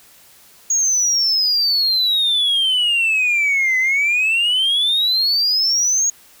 sine exponential two-way sweep, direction down then up, 6680 to 2019 to 6680 Hz, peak -12 dBFS, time 0.7-6.1 s, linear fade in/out 5 ms, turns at 3.78 s, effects tanh soft clip ceiling -12 dBFS + white hiss -48 dBFS RMS until 6.4 s

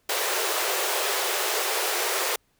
pink high-pass noise, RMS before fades -26 dBFS, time 0.09-2.36 s, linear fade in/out 5 ms, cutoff 360 Hz, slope 96 dB/octave, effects pink hiss -68 dBFS RMS until 2.59 s

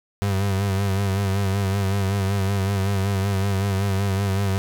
35% pulse tone with vibrato, 98 Hz, G2, in tune, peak -18 dBFS, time 0.22-4.58 s, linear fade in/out 0 ms, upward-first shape sine, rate 5.3 Hz, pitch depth 51 cents each way, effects none

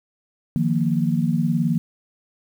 sine chord, Eb suspended second, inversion none, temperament equal, 155.56 / 174.61 / 233.1 Hz, Eb3 / F3 / Bb3, 0 / 0 / 0 cents, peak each -22 dBFS, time 0.56-1.78 s, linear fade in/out 0 ms, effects 8-bit

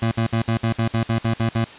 25% pulse tone bursts, 113.9 Hz, A#2, 40 cents flat, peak -14 dBFS, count 11, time 0.02-1.645 s, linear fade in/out 5 ms, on 95 ms, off 58 ms, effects white hiss -40 dBFS RMS until 1.78 s + resampled to 8000 Hz

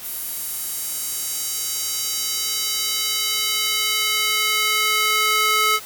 square tone with high-pass filter sweep, 430.2 Hz, A4, 39 cents flat, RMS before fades -22 dBFS, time 0.01-5.8 s, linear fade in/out 50 ms, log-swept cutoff 12000 to 1300 Hz, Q 1.1, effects white hiss -38 dBFS RMS until 5.85 s

